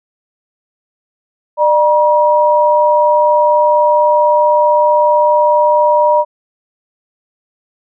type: tone pair together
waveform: sine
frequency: 600.4 / 956 Hz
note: D5 / A#5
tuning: +38 / +43 cents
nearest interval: minor sixth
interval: 805 cents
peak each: -10 dBFS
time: 1.57-6.25 s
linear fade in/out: 50 ms
effects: none